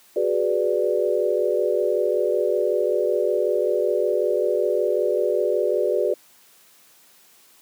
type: chord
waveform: sine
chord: G# half-diminished seventh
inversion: third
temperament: equal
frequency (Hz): 370 / 415.3 / 493.9 / 587.3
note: F#4 / G#4 / B4 / D5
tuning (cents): 0 / 0 / 0 / 0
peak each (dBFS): -24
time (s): 0.16-6.14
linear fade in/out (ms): 5
effects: white hiss -54 dBFS RMS until 7.61 s + high-pass 150 Hz 12 dB/octave